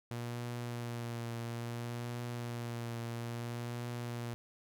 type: tone with vibrato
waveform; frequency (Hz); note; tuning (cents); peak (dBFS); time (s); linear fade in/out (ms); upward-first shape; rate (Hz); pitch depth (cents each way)
sawtooth; 118.6; A#2; +30; -34; 0.11-4.34; 0; triangle; 0.6; 28
effects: none